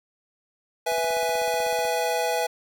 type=chord; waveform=square; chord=E major; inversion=second; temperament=equal; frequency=493.9 / 659.3 / 830.6 Hz; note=B4 / E5 / G#5; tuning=0 / 0 / 0 cents; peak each=-28 dBFS; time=0.86-2.47 s; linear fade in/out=10 ms
type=click train; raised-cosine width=1 ms; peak=-28 dBFS; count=16; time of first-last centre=0.92-1.852 s; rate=16.1 Hz
effects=none